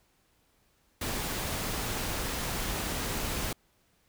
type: noise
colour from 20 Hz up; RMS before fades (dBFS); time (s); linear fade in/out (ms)
pink; -33; 1.01-3.53; 5
effects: pink hiss -69 dBFS RMS until 4.08 s